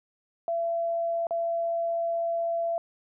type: tone with dropouts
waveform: sine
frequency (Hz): 674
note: E5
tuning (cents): +38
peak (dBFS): -25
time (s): 0.48-2.78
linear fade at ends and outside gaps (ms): 1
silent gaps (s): 1.269-1.308
effects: none

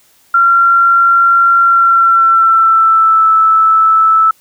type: tone with pitch glide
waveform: sine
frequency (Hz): 1373 to 1313.3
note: F6 to E6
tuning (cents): -30 to -7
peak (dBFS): -5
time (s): 0.34-4.31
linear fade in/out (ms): 5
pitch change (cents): -77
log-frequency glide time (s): 1.61-3.3
effects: white hiss -50 dBFS RMS until 4.4 s

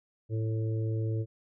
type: harmonic tone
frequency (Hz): 110.6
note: A2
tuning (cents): +9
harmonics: 1 / 3 / 4 / 5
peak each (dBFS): -28 / -39 / -40 / -47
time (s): 0.29-1.26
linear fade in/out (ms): 50
effects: none

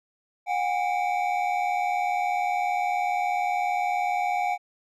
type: tone cluster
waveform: triangle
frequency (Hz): 725 / 805 / 2292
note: F#5 / G5 / D7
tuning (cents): -35 / +46 / -43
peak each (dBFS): -24 / -25 / -32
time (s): 0.46-4.58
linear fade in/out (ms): 50
effects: none

